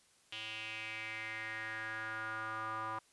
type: tone with band-pass filter sweep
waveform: square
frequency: 110 Hz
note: A2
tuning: in tune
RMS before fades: -42 dBFS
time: 0.32-2.99 s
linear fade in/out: 5 ms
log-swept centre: 3000 to 1100 Hz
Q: 5.1
effects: white hiss -68 dBFS RMS until 3.12 s + resampled to 24000 Hz